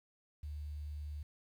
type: tone with quantisation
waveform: sine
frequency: 74.2 Hz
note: D2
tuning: 18 cents sharp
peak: -40 dBFS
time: 0.43-1.23 s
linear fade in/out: 5 ms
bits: 11
effects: none